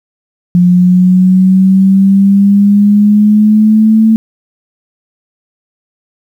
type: exponential sweep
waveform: sine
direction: up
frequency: 176.9 to 222.4 Hz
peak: -3 dBFS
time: 0.55-4.16 s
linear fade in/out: 0 ms
effects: 7-bit